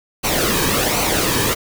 pink noise with flanger, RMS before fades -18 dBFS, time 0.23-1.55 s, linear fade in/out 20 ms, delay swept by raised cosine 0.58 to 1.47 ms, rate 1.3 Hz, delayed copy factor -0.6, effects none

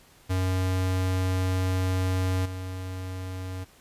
square tone with level steps, 92.9 Hz, F#2, 7 cents sharp, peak -24 / -33 dBFS, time 0.29-3.65 s, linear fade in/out 20 ms, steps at 2.45 s, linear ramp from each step 10 ms, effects pink hiss -56 dBFS RMS until 3.8 s + resampled to 32000 Hz

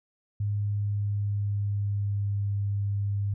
sine tone with pitch glide, 102.8 to 100.8 Hz, G#2 to G2, -17 to +49 cents, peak -25 dBFS, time 0.4-3.34 s, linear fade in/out 5 ms, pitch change -34 cents, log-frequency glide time 0.54-2.52 s, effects none

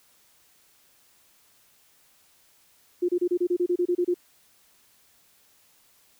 sine tone bursts, 354.2 Hz, F4, 24 cents sharp, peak -20 dBFS, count 12, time 3.02-4.143 s, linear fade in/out 10 ms, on 67 ms, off 29 ms, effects white hiss -61 dBFS RMS until 6.19 s

